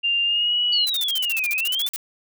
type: tone with pitch glide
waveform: sine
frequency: 2794 to 2926 Hz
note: F7 to F#7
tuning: 0 to -20 cents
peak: -18 dBFS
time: 0.03-0.86 s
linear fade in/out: 20 ms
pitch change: +80 cents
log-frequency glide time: 0.24-0.56 s
type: exponential two-way sweep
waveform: sine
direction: down then up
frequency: 4548 to 2349 to 3595 Hz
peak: -21 dBFS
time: 0.72-1.88 s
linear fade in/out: 10 ms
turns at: 1.5 s
type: noise bursts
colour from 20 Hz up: blue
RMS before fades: -28 dBFS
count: 16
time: 0.87-1.961 s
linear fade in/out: 0 ms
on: 26 ms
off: 45 ms
effects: none